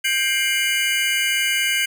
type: tone cluster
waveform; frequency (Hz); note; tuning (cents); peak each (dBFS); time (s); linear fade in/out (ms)
square; 1582 / 2120 / 2369 / 2955; G6 / C7 / D7 / F#7; +15 / +22 / +14 / -3; -26 / -23 / -28 / -23; 0.04-1.86; 10
effects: none